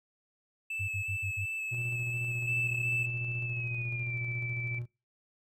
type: tone with vibrato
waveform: triangle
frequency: 2620 Hz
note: E7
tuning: 11 cents flat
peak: -32 dBFS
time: 0.7-3.06 s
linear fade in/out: 5 ms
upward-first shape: square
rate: 2.8 Hz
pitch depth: 12 cents each way
type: tone bursts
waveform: sine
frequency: 98.3 Hz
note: G2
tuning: 5 cents sharp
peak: -33 dBFS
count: 5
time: 0.79-1.461 s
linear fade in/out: 20 ms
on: 95 ms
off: 49 ms
type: tone with tremolo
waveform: triangle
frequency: 120 Hz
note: B2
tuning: 49 cents flat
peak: -31 dBFS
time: 1.71-4.86 s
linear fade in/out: 20 ms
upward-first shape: square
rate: 14 Hz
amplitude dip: 35%
type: tone with pitch glide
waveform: sine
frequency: 2637 to 2322 Hz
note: E7 to D7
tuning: 0 to -20 cents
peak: -35 dBFS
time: 2.46-4.79 s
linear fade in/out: 5 ms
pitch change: -220 cents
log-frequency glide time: 3.44-4.19 s
effects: noise-tail reverb RT60 0.3 s tail -24 dB re dry